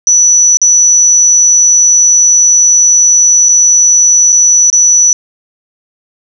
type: tone with dropouts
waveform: sine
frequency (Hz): 5930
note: F#8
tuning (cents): +3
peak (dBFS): -3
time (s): 0.07-5.13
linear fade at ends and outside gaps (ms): 1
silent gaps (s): 0.571-0.616 / 3.487-3.491 / 4.322-4.326 / 4.701-4.728
effects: none